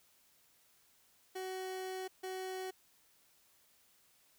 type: tone bursts at uneven times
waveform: 30% pulse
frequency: 374.8 Hz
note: F#4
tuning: 22 cents sharp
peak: -37 dBFS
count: 2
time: 1.35-2.08 / 2.23-2.71 s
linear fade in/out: 10 ms
effects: white hiss -69 dBFS RMS until 4.38 s